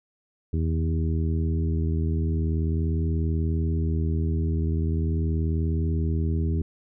harmonic tone with a mistuned harmonic, 80.4 Hz, E2, 43 cents flat, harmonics 1 / 2 / 3 / 4 / 5, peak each -23 / -29 / -33 / -35 / -37 dBFS, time 0.53-6.62 s, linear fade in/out 5 ms, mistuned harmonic 1, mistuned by +30 cents, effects none

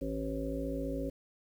harmonic tone with a mistuned harmonic, 54.7 Hz, A1, 9 cents flat, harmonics 1 / 3 / 5 / 7 / 9 / 10, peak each -39 / -43 / -37 / -43 / -43 / -40 dBFS, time 0.01-1.1 s, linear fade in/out 10 ms, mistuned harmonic 1, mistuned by +15 cents, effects 10-bit

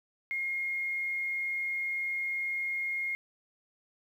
sine tone with quantisation, 2141 Hz, C7, 39 cents sharp, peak -30 dBFS, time 0.31-3.15 s, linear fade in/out 0 ms, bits 10, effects none

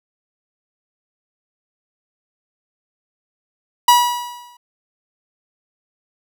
45% pulse tone with exponential decay, 970 Hz, B5, 31 cents flat, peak -6 dBFS, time 3.88-4.57 s, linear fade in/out 5 ms, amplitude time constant 150 ms, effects none

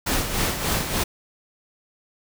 pink noise with tremolo, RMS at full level -22 dBFS, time 0.06-1.04 s, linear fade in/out 10 ms, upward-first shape sine, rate 3.4 Hz, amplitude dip 55%, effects none

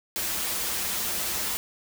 white noise with comb filter, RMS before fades -29 dBFS, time 0.16-1.57 s, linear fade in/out 0 ms, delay 7.3 ms, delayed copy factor -0.65, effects none

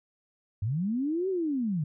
sine linear two-way sweep, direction up then down, 92.5 to 390 to 140.4 Hz, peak -26 dBFS, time 0.62-1.84 s, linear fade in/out 5 ms, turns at 1.29 s, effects none

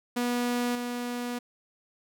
sawtooth tone with level steps, 243.1 Hz, B3, 27 cents flat, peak -22 / -27 dBFS, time 0.16-1.39 s, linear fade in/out 10 ms, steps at 0.75 s, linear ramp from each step 2 ms, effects none

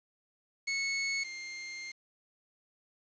sawtooth tone pair in turn, 2200 / 2111 Hz, C#7 / C7, -14 / +15 cents, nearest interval minor second, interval 71 cents, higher first, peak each -27 / -36 dBFS, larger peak first, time 0.67-1.24 / 1.24-1.92 s, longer second, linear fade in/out 10 ms, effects resampled to 16000 Hz + 9-bit

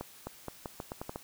accelerating click train, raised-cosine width 1 ms, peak -23 dBFS, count 9, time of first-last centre 0.01-1.159 s, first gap 260 ms, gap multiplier 0.82, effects white hiss -54 dBFS RMS until 1.23 s

